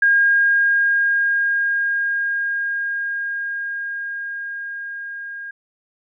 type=tone with level ramp; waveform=sine; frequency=1620 Hz; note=G#6; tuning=43 cents flat; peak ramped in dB=-11 to -29 dBFS; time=0.02-5.51 s; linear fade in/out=5 ms; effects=none